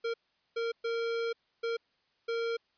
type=tone bursts at uneven times; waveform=square; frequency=462 Hz; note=A#4; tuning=16 cents flat; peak=-31 dBFS; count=5; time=0.04-0.14 / 0.56-0.72 / 0.84-1.33 / 1.63-1.77 / 2.28-2.57 s; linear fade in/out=10 ms; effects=white hiss -73 dBFS RMS until 2.77 s + resampled to 11025 Hz